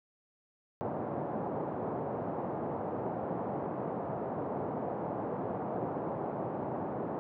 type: band-pass noise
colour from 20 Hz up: white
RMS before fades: -36 dBFS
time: 0.81-7.19 s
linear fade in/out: 0 ms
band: 110 to 820 Hz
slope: 24 dB/octave
effects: none